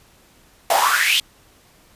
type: noise with high-pass filter sweep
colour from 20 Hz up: pink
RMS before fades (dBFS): -17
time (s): 0.7-1.2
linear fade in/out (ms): 2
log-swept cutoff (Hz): 620 to 3400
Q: 7.8
effects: pink hiss -53 dBFS RMS until 1.95 s + resampled to 32000 Hz